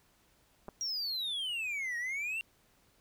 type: clicks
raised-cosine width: 1 ms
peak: -30 dBFS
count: 2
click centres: 0.683 / 0.688 s
type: exponential two-way sweep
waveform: triangle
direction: down then up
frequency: 5730 to 1864 to 2777 Hz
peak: -32 dBFS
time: 0.81-2.41 s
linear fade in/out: 0 ms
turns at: 1.97 s
effects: pink hiss -68 dBFS RMS until 3 s